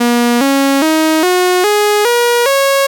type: tone with pitch steps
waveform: sawtooth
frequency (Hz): 239.3 / 274.9 / 315.8 / 362.7 / 416.6 / 478.6 / 549.8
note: A#3 / C#4 / D#4 / F#4 / G#4 / A#4 / C#5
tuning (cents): +46 / -14 / +26 / -34 / +5 / +46 / -14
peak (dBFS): -5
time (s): 0-2.87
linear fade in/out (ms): 10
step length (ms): 410
effects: none